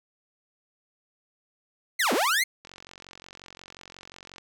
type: linear two-way sweep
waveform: sawtooth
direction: down then up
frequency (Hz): 2180 to 207.7 to 2180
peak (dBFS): -18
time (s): 1.99-2.44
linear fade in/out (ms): 10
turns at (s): 2.13
type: click train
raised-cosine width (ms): 0.2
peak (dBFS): -27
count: 80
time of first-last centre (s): 2.65-4.382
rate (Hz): 45.6
effects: none